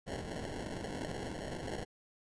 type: noise with sample-and-hold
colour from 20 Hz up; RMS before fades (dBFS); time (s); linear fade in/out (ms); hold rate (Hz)
white; -41; 0.06-1.85; 20; 1225
effects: resampled to 22050 Hz

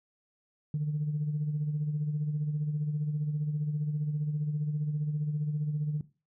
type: tone with tremolo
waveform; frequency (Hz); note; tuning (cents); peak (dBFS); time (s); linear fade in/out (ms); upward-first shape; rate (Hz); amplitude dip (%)
sine; 149.8; D3; +35; -25; 0.74-6.01; 2; sine; 15; 50
effects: noise-tail reverb RT60 0.3 s tail -17 dB re dry + tanh soft clip ceiling -23 dBFS

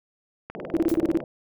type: click train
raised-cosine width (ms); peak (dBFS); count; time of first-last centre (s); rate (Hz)
0.5; -21; 15; 0.5-1.204; 19.9
type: band-pass noise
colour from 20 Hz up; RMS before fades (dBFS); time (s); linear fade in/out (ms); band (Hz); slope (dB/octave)
white; -36; 0.55-1.24; 2; 150 to 640; 48
type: tone bursts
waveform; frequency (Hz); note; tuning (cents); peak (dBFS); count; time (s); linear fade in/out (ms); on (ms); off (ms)
sine; 329.7; E4; 0; -17; 8; 0.74-1.173; 0; 27; 31
type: noise with exponential decay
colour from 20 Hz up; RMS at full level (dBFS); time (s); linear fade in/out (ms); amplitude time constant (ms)
blue; -32; 0.89-1; 0; 22
effects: none

